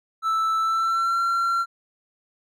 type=tone with pitch glide; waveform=triangle; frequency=1318.5 to 1366.6 Hz; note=E6 to F6; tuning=0 to -38 cents; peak=-18 dBFS; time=0.22-1.66 s; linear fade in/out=50 ms; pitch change=+62 cents; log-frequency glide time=0.59-1.2 s; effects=none